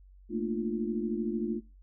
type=chord; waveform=sine; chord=Bb major seventh; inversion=third; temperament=equal with one note detuned; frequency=220 / 233.1 / 299.8 / 349.2 Hz; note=A3 / Bb3 / D4 / F4; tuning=0 / 0 / +36 / 0 cents; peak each=-33 / -36 / -37 / -34 dBFS; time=0.29-1.61 s; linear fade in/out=50 ms; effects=noise-tail reverb RT60 0.3 s tail -23 dB re dry + added 47 Hz sine -52 dBFS peak until 1.82 s